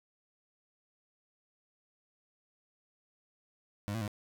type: tone with pitch steps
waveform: 25% pulse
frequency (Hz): 102.2 / 113.3 / 103.8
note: G#2 / A#2 / G#2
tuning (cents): -27 / -49 / 0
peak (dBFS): -30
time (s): 3.88-4.078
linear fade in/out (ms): 0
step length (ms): 66
effects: none